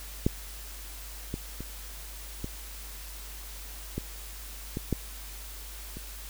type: clicks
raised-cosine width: 3 ms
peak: -10 / -19 / -25 / -21 / -18 / -18 / -13 / -27 dBFS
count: 8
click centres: 0.265 / 1.341 / 1.606 / 2.444 / 3.98 / 4.771 / 4.927 / 5.97 s
effects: added 50 Hz sine -42 dBFS peak until 6.29 s + white hiss -45 dBFS RMS until 6.29 s